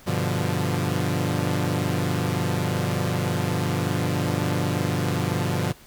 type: chord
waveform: sawtooth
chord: G dominant seventh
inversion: none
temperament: equal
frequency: 98 / 123.47 / 146.83 / 174.61 Hz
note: G2 / B2 / D3 / F3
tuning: 0 / 0 / 0 / 0 cents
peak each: -24 dBFS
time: 0.06-5.73 s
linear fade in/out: 20 ms
effects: pink hiss -50 dBFS RMS until 5.86 s